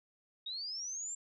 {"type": "linear sweep", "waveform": "sine", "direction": "up", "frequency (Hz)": [3701, 7450], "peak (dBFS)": -38, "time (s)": [0.46, 1.15], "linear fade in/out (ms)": 5, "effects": []}